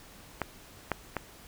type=clicks; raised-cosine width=0.5 ms; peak=-14 / -12 / -15 dBFS; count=3; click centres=0.417 / 0.917 / 1.167 s; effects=pink hiss -52 dBFS RMS until 1.47 s